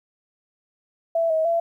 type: tone with pitch steps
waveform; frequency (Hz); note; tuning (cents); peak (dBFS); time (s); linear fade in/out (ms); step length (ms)
sine; 664 / 637 / 674; E5 / D#5 / E5; +12 / +41 / +38; -18; 1.15-1.6; 5; 150
effects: 10-bit